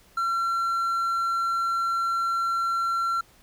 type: tone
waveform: triangle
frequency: 1360 Hz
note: F6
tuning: 46 cents flat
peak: -21 dBFS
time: 0.17-3.21 s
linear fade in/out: 5 ms
effects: pink hiss -57 dBFS RMS until 3.42 s